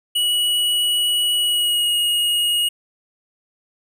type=tone with pitch glide; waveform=square; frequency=2927 to 2878 Hz; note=F#7 to F#7; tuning=-19 to -49 cents; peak=-17 dBFS; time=0.15-2.69 s; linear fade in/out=10 ms; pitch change=-30 cents; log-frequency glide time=1.39-1.94 s; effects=none